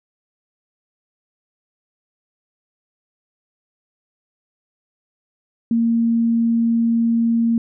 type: tone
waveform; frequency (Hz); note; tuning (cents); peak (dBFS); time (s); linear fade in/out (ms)
sine; 230.9; A#3; -16; -14; 5.71-7.58; 2
effects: none